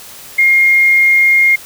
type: tone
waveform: sine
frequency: 2132 Hz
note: C7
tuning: 32 cents sharp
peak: -6 dBFS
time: 0.38-1.56 s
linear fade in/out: 10 ms
effects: white hiss -34 dBFS RMS until 1.65 s